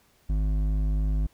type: tone with hard clipping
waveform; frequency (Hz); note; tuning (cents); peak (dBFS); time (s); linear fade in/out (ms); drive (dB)
sine; 51.6; G#1; -10; -24; 0.29-1.27; 10; 9
effects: pink hiss -63 dBFS RMS until 1.33 s